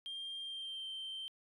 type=tone with pitch glide; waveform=sine; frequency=3194 to 3126 Hz; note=G7 to G7; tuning=+32 to -6 cents; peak=-39 dBFS; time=0.06-1.28 s; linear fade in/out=0 ms; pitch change=-38 cents; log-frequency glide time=0.41-0.88 s; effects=tanh soft clip ceiling -39 dBFS